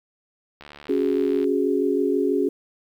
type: click train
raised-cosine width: 0.3 ms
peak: -25 dBFS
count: 62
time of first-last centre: 0.61-1.442 s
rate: 73.3 Hz
type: chord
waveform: sine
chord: C# suspended fourth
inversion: none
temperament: just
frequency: 277.2 / 369.6 / 415.8 Hz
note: C#4 / F#4 / G#4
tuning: 0 / -2 / +2 cents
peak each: -23 dBFS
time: 0.89-2.49 s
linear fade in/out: 5 ms
effects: 9-bit